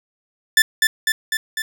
sawtooth tone with echo, 1760 Hz, A6, in tune, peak -6 dBFS, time 0.57-0.62 s, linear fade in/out 2 ms, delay 250 ms, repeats 4, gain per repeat -3 dB, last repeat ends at 1.62 s, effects none

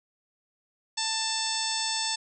harmonic tone with a mistuned harmonic, 888 Hz, A5, 16 cents sharp, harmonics 1 / 2 / 3 / 4 / 5 / 6 / 7 / 8 / 9, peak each -35 / -39 / -39 / -34 / -34 / -33 / -39 / -41 / -35 dBFS, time 0.97-2.16 s, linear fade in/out 10 ms, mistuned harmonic 7, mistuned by +36 cents, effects none

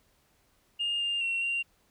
sine tone with pitch steps, 2826 / 2805 / 2729 / 2767 Hz, F7 / F7 / F7 / F7, +20 / +7 / -41 / -17 cents, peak -26 dBFS, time 0.79-1.63 s, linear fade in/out 20 ms, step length 210 ms, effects tanh soft clip ceiling -24 dBFS + pink hiss -68 dBFS RMS until 1.9 s

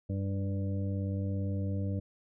harmonic tone with a mistuned harmonic, 98 Hz, G2, in tune, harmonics 1 / 2 / 3 / 5 / 6, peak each -31 / -37 / -41 / -45 / -47 dBFS, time 0.09-2 s, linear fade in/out 10 ms, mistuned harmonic 1, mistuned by -18 cents, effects none

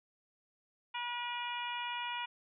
harmonic tone with a mistuned harmonic, 482.1 Hz, B4, 42 cents flat, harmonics 2 / 3 / 4 / 5 / 6 / 7, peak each -39 / -46 / -47 / -43 / -43 / -51 dBFS, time 0.94-2.26 s, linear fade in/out 10 ms, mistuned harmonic 7, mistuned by +21 cents, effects none

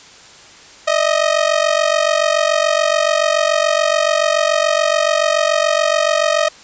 sawtooth ring-modulated tone, 625 Hz, D#5, 8 cents sharp, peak -6 dBFS, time 0.87-6.49 s, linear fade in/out 10 ms, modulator 23.5 Hz, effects white hiss -41 dBFS RMS until 6.63 s + resampled to 16000 Hz

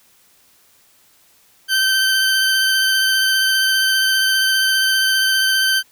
20% pulse tone with vibrato, 1548 Hz, G6, 22 cents flat, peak -9 dBFS, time 1.68-5.83 s, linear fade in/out 50 ms, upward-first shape sine, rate 15 Hz, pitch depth 14 cents each way, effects white hiss -54 dBFS RMS until 5.91 s

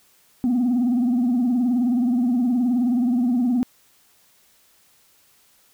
sine tone with vibrato, 245 Hz, B3, 14 cents flat, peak -15 dBFS, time 0.44-3.63 s, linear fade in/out 0 ms, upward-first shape triangle, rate 19 Hz, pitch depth 120 cents each way, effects tanh soft clip ceiling -15 dBFS + white hiss -58 dBFS RMS until 5.73 s

